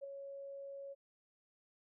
sine tone with ADSR envelope, 554.4 Hz, C#5, in tune, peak -40 dBFS, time 0.01-0.95 s, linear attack 30 ms, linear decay 7 ms, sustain -5 dB, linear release 29 ms, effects none

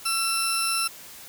20% pulse tone pair together, 1342 / 5368 Hz, E6 / E8, +31 / +31 cents, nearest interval 2 octaves, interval 2400 cents, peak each -21 dBFS, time 0.05-0.88 s, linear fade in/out 10 ms, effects white hiss -44 dBFS RMS until 1.28 s

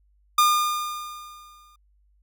45% pulse tone with exponential decay, 1211 Hz, D#6, 47 cents flat, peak -14 dBFS, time 0.38-1.76 s, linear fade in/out 5 ms, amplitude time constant 300 ms, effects added 50 Hz sine -59 dBFS peak until 2.22 s

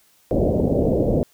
white low-pass noise, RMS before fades -19 dBFS, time 0.31-1.23 s, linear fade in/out 0 ms, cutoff 600 Hz, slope 48 dB/octave, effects white hiss -58 dBFS RMS until 1.33 s

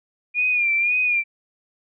sine tone with vibrato, 2419 Hz, D#7, 49 cents flat, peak -17 dBFS, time 0.34-1.24 s, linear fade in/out 50 ms, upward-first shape sine, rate 1.9 Hz, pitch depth 61 cents each way, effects none

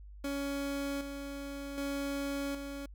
30% pulse tone with tremolo, 280 Hz, C#4, 18 cents sharp, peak -31 dBFS, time 0.24-2.86 s, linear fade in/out 5 ms, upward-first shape square, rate 0.65 Hz, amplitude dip 50%, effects added 50 Hz sine -47 dBFS peak until 2.94 s

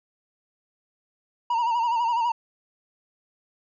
triangle tone with vibrato, 937 Hz, A#5, 9 cents sharp, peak -19 dBFS, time 1.5-2.32 s, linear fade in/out 5 ms, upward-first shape sine, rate 12 Hz, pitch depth 69 cents each way, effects resampled to 16000 Hz

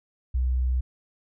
sine tone, 63.1 Hz, B1, 38 cents sharp, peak -21 dBFS, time 0.34-0.81 s, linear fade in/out 10 ms, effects none

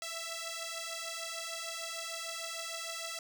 5% pulse beating tone pair, 659.3 / 665.9 Hz, E5 / E5, 0 / +17 cents, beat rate 6.6 Hz, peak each -30 dBFS, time 0.02-3.19 s, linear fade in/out 2 ms, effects none

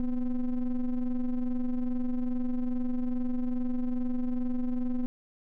triangle ring-modulated tone, 129.2 Hz, C3, 21 cents flat, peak -21 dBFS, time 0-5.06 s, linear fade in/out 0 ms, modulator 118 Hz, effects none

